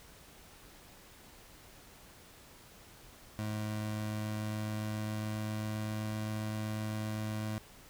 25% pulse tone with pitch glide, 107 to 107.81 Hz, A2 to A2, -48 to -35 cents, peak -31 dBFS, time 3.39-7.58 s, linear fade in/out 0 ms, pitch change +13 cents, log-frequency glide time 4.05-6.29 s, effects pink hiss -56 dBFS RMS until 7.89 s

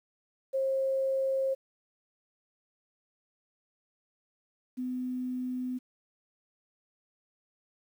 sine tone pair in turn, 535 / 252.5 Hz, C5 / B3, +38 / +39 cents, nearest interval octave + minor second, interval 1299 cents, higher first, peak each -26 / -31 dBFS, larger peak first, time 0.53-1.55 / 4.77-5.79 s, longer neither, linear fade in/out 20 ms, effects 10-bit

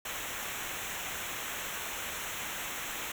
pink noise with comb filter, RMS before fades -38 dBFS, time 0.05-3.12 s, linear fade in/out 5 ms, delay 0.21 ms, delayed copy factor -0.8, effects none

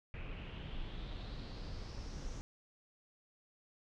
brown noise with low-pass filter sweep, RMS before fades -44 dBFS, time 0.14-2.41 s, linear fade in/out 0 ms, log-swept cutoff 2500 to 6300 Hz, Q 4.8, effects none

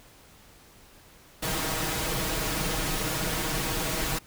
pink noise with comb filter, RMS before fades -29 dBFS, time 1.42-4.19 s, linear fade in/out 10 ms, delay 6.3 ms, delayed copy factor +0.7, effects pink hiss -54 dBFS RMS until 4.26 s

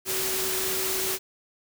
sine tone in noise, 378.7 Hz, F#4, 40 cents sharp, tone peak -33 dBFS, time 0.05-1.19 s, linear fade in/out 50 ms, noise white, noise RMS -28 dBFS, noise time 0.05-1.19 s, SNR -8 dB, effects none

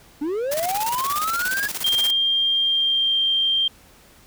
triangle linear sweep, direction up, 277.2 to 1688 Hz, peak -20 dBFS, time 0.21-1.68 s, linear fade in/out 10 ms
white noise with tremolo, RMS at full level -27 dBFS, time 0.51-2.11 s, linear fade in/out 10 ms, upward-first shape square, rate 17 Hz, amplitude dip 70%
sine tone with pitch glide, 3195 to 3173 Hz, G7 to G7, +32 to +20 cents, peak -17 dBFS, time 1.84-3.68 s, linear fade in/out 5 ms, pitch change -12 cents, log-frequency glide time 2.62-3.23 s
effects pink hiss -51 dBFS RMS until 4.26 s

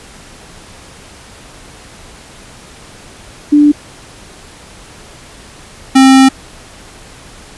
sine / square tone pair in turn, 294.2 / 265.7 Hz, D4 / C4, +3 / +27 cents, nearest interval major second, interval 176 cents, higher first, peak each -3 dBFS, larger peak neither, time 3.52-3.72 / 5.95-6.29 s, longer second, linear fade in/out 10 ms, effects pink hiss -36 dBFS RMS until 7.57 s + resampled to 24000 Hz

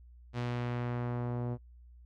sawtooth tone with low-pass filter sweep, 121.4 Hz, B2, 29 cents flat, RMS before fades -35 dBFS, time 0.33-1.58 s, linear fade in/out 50 ms, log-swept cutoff 4500 to 630 Hz, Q 0.82, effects noise-tail reverb RT60 0.1 s tail -22 dB re dry + added 60 Hz sine -52 dBFS peak until 2.05 s

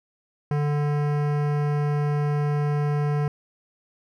sine tone with hard clipping, 146.83 Hz, D3, in tune, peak -23 dBFS, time 0.51-3.28 s, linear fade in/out 2 ms, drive 18 dB, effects none

